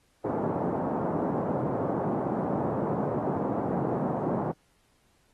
pink band-pass noise, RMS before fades -29 dBFS, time 0.24-4.52 s, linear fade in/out 10 ms, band 140 to 910 Hz, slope 24 dB/octave, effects pink hiss -68 dBFS RMS until 5.33 s + AAC 32 kbps

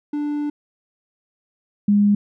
triangle / sine tone pair in turn, 294.2 / 204.8 Hz, D4 / G#3, +3 / -24 cents, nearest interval tritone, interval 627 cents, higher first, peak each -19 / -12 dBFS, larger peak second, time 0.13-0.5 / 1.88-2.15 s, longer first, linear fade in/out 5 ms, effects none

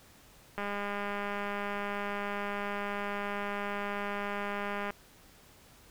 click train, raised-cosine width 0.5 ms, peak -21 dBFS, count 879, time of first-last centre 0.58-4.905 s, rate 203 Hz, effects pink hiss -58 dBFS RMS until 5.9 s

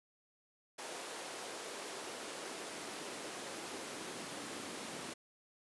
pink noise with high-pass filter sweep, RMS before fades -45 dBFS, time 0.78-5.14 s, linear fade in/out 10 ms, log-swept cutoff 460 to 240 Hz, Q 1.3, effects resampled to 24000 Hz

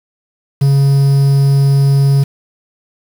triangle tone with quantisation, 138.59 Hz, C#3, in tune, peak -5 dBFS, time 0.61-2.24 s, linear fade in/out 10 ms, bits 5, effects none

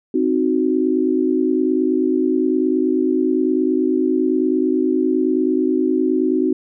sine chord, C diminished, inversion none, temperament equal, 261.6 / 311.1 / 370 Hz, C4 / Eb4 / Gb4, 0 / 0 / 0 cents, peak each -19 dBFS, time 0.14-6.53 s, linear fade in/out 5 ms, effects none

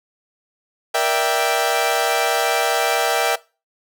sawtooth chord, E half-diminished seventh, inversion second, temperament equal with one note detuned, 472.1 / 587.3 / 659.3 / 784 Hz, Bb4 / D5 / E5 / G5, +22 / 0 / 0 / 0 cents, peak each -20 / -21 / -17 / -17 dBFS, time 0.94-3.36 s, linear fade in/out 10 ms, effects noise-tail reverb RT60 0.3 s tail -20 dB re dry

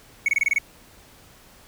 triangle tone bursts, 2217 Hz, C#7, in tune, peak -15 dBFS, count 7, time 0.26-0.584 s, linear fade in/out 2 ms, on 24 ms, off 26 ms, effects pink hiss -51 dBFS RMS until 1.67 s

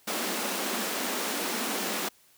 pink high-pass noise, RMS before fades -31 dBFS, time 0.07-2.09 s, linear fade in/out 10 ms, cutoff 190 Hz, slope 96 dB/octave, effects white hiss -61 dBFS RMS until 2.37 s

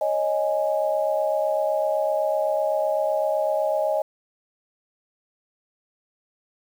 sine chord, C# suspended second, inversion none, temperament equal, 554.4 / 622.3 / 830.6 Hz, C#5 / D#5 / G#5, 0 / 0 / 0 cents, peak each -26 / -22 / -28 dBFS, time 0.01-4.02 s, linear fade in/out 5 ms, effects 8-bit

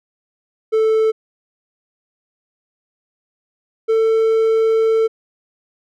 triangle tone pair in turn, 440 / 446.1 Hz, A4 / A4, 0 / +24 cents, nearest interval unison, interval 24 cents, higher second, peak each -10 dBFS, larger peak neither, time 0.72-1.12 / 3.88-5.08 s, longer second, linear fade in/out 20 ms, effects none

